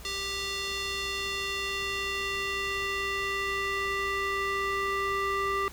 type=tone with band-pass filter sweep; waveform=square; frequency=394 Hz; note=G4; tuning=9 cents sharp; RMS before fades=-31 dBFS; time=0.05-5.68 s; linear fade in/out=0 ms; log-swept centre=4200 to 1400 Hz; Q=1.4; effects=added 60 Hz sine -46 dBFS peak until 5.72 s + pink hiss -48 dBFS RMS until 5.72 s